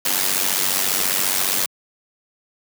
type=noise with amplitude modulation; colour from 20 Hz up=white; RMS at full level=-17 dBFS; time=0.05-1.66 s; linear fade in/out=5 ms; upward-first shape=sine; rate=94.7 Hz; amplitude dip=75%; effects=high-pass 150 Hz 12 dB/octave